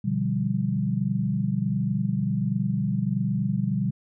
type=chord; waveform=sine; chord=G dominant seventh; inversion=first; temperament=equal; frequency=123.47 / 146.83 / 174.61 / 196 Hz; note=B2 / D3 / F3 / G3; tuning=0 / 0 / 0 / 0 cents; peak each=-28 / -29 / -30 / -26 dBFS; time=0.04-3.91 s; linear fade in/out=10 ms; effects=none